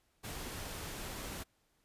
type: noise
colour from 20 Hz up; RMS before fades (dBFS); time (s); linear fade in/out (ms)
pink; -43; 0.23-1.44; 20
effects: pink hiss -75 dBFS RMS until 1.84 s + resampled to 32000 Hz